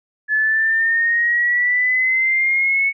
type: exponential sweep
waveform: sine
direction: up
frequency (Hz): 1717 to 2217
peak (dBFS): -14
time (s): 0.28-2.93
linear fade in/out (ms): 50
effects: none